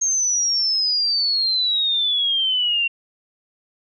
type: exponential sweep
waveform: sine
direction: down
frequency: 6470 to 2736 Hz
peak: -17 dBFS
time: 0.01-2.88 s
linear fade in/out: 10 ms
effects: none